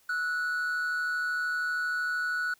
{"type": "tone pair together", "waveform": "triangle", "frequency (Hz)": [1318.5, 1471.4], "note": ["E6", "F#6"], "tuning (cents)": [0, -10], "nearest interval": "major second", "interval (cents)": 190, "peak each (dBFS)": [-37, -26], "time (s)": [0.09, 2.54], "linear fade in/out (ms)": 5, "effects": ["white hiss -64 dBFS RMS until 2.59 s"]}